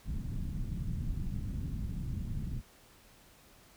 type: low-pass noise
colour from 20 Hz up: pink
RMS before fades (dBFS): -36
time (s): 0.04-2.62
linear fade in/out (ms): 50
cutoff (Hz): 210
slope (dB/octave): 24
effects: pink hiss -60 dBFS RMS until 3.76 s